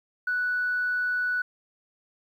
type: tone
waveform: sine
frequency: 1480 Hz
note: F#6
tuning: in tune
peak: -23 dBFS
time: 0.27-1.42 s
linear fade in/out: 5 ms
effects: tanh soft clip ceiling -19 dBFS + 10-bit